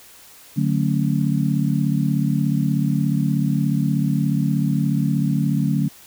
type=chord; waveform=sine; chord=D major seventh; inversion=none; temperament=just; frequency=146.83 / 183.54 / 220.2 / 275.3 Hz; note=D3 / F#3 / A3 / C#4; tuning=0 / -14 / +2 / -12 cents; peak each=-20 / -23 / -23 / -25 dBFS; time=0.56-5.89 s; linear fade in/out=20 ms; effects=white hiss -46 dBFS RMS until 6.06 s